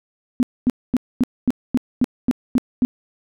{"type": "tone bursts", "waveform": "sine", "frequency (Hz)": 248.8, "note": "B3", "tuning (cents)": 13, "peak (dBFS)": -12, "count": 10, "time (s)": [0.4, 2.85], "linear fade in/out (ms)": 0, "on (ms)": 29, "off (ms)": 240, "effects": []}